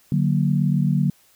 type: chord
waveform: sine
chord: D augmented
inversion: none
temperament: equal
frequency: 146.83 / 185 / 233.1 Hz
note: D3 / F#3 / A#3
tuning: 0 / 0 / 0 cents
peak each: -19 / -21 / -25 dBFS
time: 0.12-1.1 s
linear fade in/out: 2 ms
effects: white hiss -57 dBFS RMS until 1.35 s